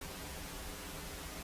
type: noise with comb filter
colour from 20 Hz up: pink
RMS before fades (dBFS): -45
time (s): 0.01-1.43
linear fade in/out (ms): 5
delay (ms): 8.6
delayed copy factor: -0.85
effects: resampled to 32000 Hz